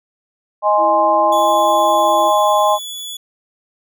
sine chord, Ab major, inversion second, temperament equal, 622.3 / 830.6 / 1046.5 Hz, Eb5 / Ab5 / C6, 0 / 0 / 0 cents, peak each -15 dBFS, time 0.62-2.79 s, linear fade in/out 50 ms
sine tone with pitch glide, 329.6 to 335 Hz, E4 to E4, 0 to +28 cents, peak -24 dBFS, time 0.77-2.32 s, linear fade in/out 50 ms, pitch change +28 cents, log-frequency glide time 1.16-1.36 s
sawtooth tone, 3419 Hz, G#7, 50 cents sharp, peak -23 dBFS, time 1.32-3.17 s, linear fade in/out 5 ms
effects none

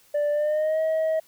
sine tone with pitch glide, 587.3 to 636.8 Hz, D5 to D#5, 0 to +40 cents, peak -18 dBFS, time 0.14-1.2 s, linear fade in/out 10 ms, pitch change +140 cents, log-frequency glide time 0.31-0.81 s, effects tanh soft clip ceiling -20 dBFS + white hiss -58 dBFS RMS until 1.27 s

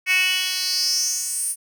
10% pulse tone with high-pass filter sweep, 370 Hz, F#4, in tune, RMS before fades -22 dBFS, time 0.06-1.56 s, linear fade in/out 50 ms, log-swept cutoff 2300 to 9900 Hz, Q 5.7, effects none

